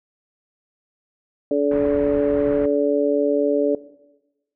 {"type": "harmonic tone", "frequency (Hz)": 144, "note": "D3", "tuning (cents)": -34, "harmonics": [2, 3, 4], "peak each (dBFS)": [-21, -21, -21], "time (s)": [1.51, 3.75], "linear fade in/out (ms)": 2}
{"type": "low-pass noise", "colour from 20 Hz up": "pink", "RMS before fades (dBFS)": -34, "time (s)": [1.71, 2.66], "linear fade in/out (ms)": 5, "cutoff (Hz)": 1900, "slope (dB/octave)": 24}
{"effects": ["noise-tail reverb RT60 1.0 s tail -17 dB re dry"]}